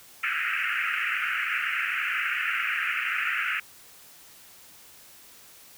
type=band-pass noise; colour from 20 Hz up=pink; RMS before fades=-28 dBFS; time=0.23-3.6 s; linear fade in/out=5 ms; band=1300 to 2800 Hz; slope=96 dB/octave; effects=white hiss -51 dBFS RMS until 5.77 s